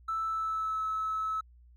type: tone with pitch glide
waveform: triangle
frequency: 1318.5 to 1298.1 Hz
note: E6 to E6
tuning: 0 to -27 cents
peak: -26 dBFS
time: 0.08-1.41 s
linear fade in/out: 10 ms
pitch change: -27 cents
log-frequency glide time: 0.26-0.82 s
effects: tanh soft clip ceiling -27 dBFS + added 60 Hz sine -54 dBFS peak until 1.76 s